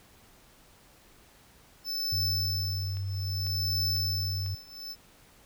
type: tone with tremolo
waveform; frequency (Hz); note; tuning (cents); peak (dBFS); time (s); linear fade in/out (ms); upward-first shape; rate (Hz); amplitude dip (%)
square; 5274; E8; 0; -27; 1.84-4.96; 50; triangle; 0.62; 95
type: tone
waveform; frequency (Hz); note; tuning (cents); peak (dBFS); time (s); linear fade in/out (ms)
sine; 96.7; G2; -23; -30; 2.12-4.55; 5
type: click train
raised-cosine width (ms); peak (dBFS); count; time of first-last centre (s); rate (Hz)
0.3; -33; 4; 2.97-4.463; 2.01
effects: pink hiss -58 dBFS RMS until 5.45 s